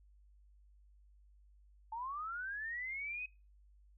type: linear sweep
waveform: sine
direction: up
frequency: 872 to 2544 Hz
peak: -39 dBFS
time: 1.92-3.26 s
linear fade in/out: 5 ms
effects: noise-tail reverb RT60 0.3 s tail -23 dB re dry + added 50 Hz sine -61 dBFS peak until 3.97 s